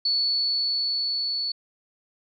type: tone with level ramp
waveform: sine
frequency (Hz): 4435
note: C#8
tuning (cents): 0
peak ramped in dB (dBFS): -20 to -25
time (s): 0.05-1.52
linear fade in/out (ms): 5
effects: none